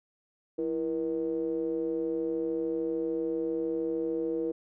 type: ring-modulated tone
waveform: triangle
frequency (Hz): 73.42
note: D2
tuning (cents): 0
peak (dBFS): -23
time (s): 0.58-4.52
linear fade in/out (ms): 10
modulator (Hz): 404
effects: none